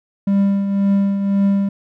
triangle tone with tremolo, 198.3 Hz, G3, 20 cents sharp, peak -9 dBFS, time 0.27-1.69 s, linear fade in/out 5 ms, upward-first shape triangle, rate 1.9 Hz, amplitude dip 55%, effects none

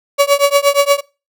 35% pulse tone with tremolo, 566 Hz, C#5, 36 cents sharp, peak -4 dBFS, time 0.18-1.01 s, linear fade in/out 20 ms, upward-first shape triangle, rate 8.5 Hz, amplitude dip 100%, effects noise-tail reverb RT60 0.3 s tail -22 dB re dry

